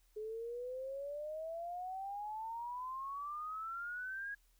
sine exponential sweep, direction up, 423.1 to 1661.2 Hz, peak -40 dBFS, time 0.16-4.35 s, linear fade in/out 10 ms, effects added 40 Hz sine -68 dBFS peak until 4.59 s + white hiss -75 dBFS RMS until 4.59 s

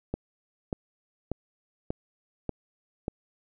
click train, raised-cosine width 2 ms, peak -16 dBFS, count 6, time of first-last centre 0.14-3.081 s, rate 1.7 Hz, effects none

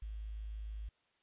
sine tone with quantisation, 53.2 Hz, G#1, 42 cents sharp, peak -40 dBFS, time 0.02-0.89 s, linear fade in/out 5 ms, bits 11, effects white hiss -75 dBFS RMS until 1.22 s + resampled to 8000 Hz

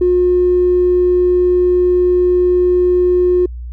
triangle tone with tanh clipping, 359.1 Hz, F4, 48 cents sharp, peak -9 dBFS, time 0.01-3.46 s, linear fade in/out 5 ms, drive 4 dB, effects added 60 Hz sine -24 dBFS peak until 3.72 s

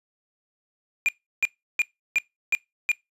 triangle tone bursts, 2412 Hz, D7, 46 cents sharp, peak -16 dBFS, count 6, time 1.06-2.916 s, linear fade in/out 0 ms, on 26 ms, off 340 ms, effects noise-tail reverb RT60 0.2 s tail -23 dB re dry + resampled to 32000 Hz

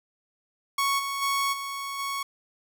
sawtooth tone with level steps, 1108.7 Hz, C#6, in tune, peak -19 / -25 / -20 / -28 / -25 dBFS, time 0.78-2.23 s, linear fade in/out 5 ms, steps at 0.98 / 1.21 / 1.52 / 1.98 s, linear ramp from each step 20 ms, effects none

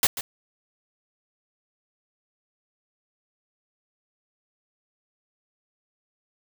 white noise with echo, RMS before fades -19 dBFS, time 0.03-0.07 s, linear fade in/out 2 ms, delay 140 ms, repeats 1, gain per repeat -12 dB, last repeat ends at 0.21 s, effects none

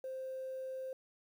sine tone, 523.3 Hz, C5, in tune, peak -38 dBFS, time 0.04-0.93 s, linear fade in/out 2 ms, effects tanh soft clip ceiling -36 dBFS + 11-bit

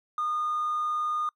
triangle tone, 1223 Hz, D#6, 30 cents flat, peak -23 dBFS, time 0.18-1.29 s, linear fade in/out 2 ms, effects noise-tail reverb RT60 0.1 s tail -26 dB re dry + tanh soft clip ceiling -22 dBFS

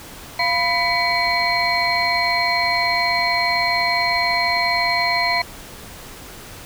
sine tone cluster, 693 / 994 / 1989 / 2258 / 4198 Hz, F5 / B5 / B6 / C#7 / C8, -14 / +11 / +12 / +31 / +5 cents, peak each -23 dBFS, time 0.39-5.42 s, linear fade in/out 5 ms, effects pink hiss -38 dBFS RMS until 6.65 s

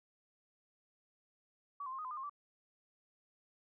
sine tone with pitch steps, 1139 / 1035 / 1065 / 1245 / 1021 / 1211 / 1067 / 1161 Hz, C#6 / C6 / C6 / D#6 / C6 / D#6 / C6 / D6, +47 / -19 / +30 / +1 / -43 / -47 / +34 / -20 cents, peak -40 dBFS, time 1.8-2.296 s, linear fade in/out 5 ms, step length 62 ms, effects none

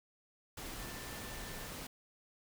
sine tone in noise, 1777 Hz, A6, 17 cents sharp, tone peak -54 dBFS, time 0.79-1.67 s, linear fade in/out 5 ms, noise pink, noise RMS -45 dBFS, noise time 0.57-1.87 s, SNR -12 dB, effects none

